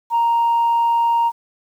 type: tone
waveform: sine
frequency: 932.3 Hz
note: A#5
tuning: in tune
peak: -12 dBFS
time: 0.1-1.32 s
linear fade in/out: 50 ms
effects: tanh soft clip ceiling -11 dBFS + 8-bit